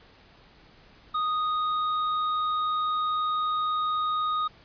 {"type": "tone with hard clipping", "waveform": "triangle", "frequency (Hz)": 1242, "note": "D#6", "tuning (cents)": -3, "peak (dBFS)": -26, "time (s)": [1.14, 4.48], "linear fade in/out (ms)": 10, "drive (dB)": 10, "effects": ["pink hiss -55 dBFS RMS until 4.64 s", "resampled to 11025 Hz"]}